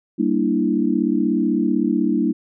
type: chord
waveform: sine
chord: E half-diminished seventh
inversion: first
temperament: equal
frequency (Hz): 196 / 233.1 / 293.7 / 329.6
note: G3 / Bb3 / D4 / E4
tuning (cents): 0 / 0 / 0 / 0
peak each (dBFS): -23 / -21 / -21 / -22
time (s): 0.18-2.33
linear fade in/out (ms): 20
effects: none